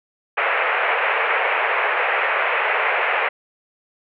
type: band-pass noise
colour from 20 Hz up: white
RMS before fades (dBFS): -20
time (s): 0.37-3.29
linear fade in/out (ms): 10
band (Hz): 440 to 2500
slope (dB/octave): 48
effects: none